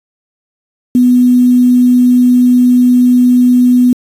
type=tone with quantisation; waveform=sine; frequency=247.8 Hz; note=B3; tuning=6 cents sharp; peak=-4 dBFS; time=0.95-3.93 s; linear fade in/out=2 ms; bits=5; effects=resampled to 32000 Hz